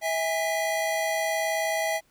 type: tone cluster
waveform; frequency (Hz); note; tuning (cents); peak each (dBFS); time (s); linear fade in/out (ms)
square; 648 / 818 / 2003; E5 / G#5 / B6; -30 / -26 / +24; -28 / -31 / -32; 0.01-2.01; 50
effects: pink hiss -65 dBFS RMS until 2.1 s